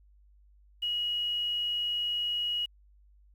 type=tone with quantisation; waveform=sine; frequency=2900 Hz; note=F#7; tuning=35 cents flat; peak=-28 dBFS; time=0.82-2.66 s; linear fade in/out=10 ms; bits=9; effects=added 50 Hz sine -57 dBFS peak until 3.34 s